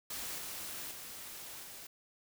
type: noise with level steps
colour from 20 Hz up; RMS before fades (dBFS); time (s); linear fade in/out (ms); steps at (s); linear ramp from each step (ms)
white; -41 / -43 / -47 / -49; 0.1-1.87; 5; 0.38 / 0.91 / 1.63; 2
effects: none